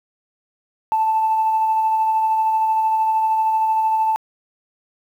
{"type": "tone with tremolo", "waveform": "sine", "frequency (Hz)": 880, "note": "A5", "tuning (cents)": 0, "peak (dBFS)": -13, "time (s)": [0.92, 4.16], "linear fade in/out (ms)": 0, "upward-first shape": "sine", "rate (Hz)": 13, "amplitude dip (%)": 30, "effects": ["tanh soft clip ceiling -10 dBFS", "8-bit"]}